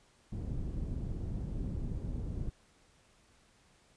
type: low-pass noise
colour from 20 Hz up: pink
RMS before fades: -37 dBFS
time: 0.32-2.5 s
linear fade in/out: 5 ms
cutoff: 220 Hz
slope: 12 dB/octave
effects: pink hiss -66 dBFS RMS until 3.96 s + resampled to 22050 Hz